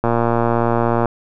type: click train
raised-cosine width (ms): 1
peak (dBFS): -3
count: 120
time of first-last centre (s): 0.04-1.057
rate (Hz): 117
effects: none